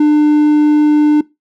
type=tone; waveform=triangle; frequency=299.5 Hz; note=D4; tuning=34 cents sharp; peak=-4 dBFS; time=0-1.21 s; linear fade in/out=5 ms; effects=noise-tail reverb RT60 0.2 s tail -20 dB re dry